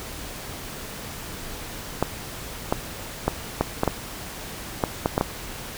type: clicks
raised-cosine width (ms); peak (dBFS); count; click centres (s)
1; -5; 10; 2.026 / 2.725 / 3.28 / 3.61 / 3.834 / 3.877 / 4.838 / 5.059 / 5.179 / 5.211
effects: pink hiss -36 dBFS RMS until 5.77 s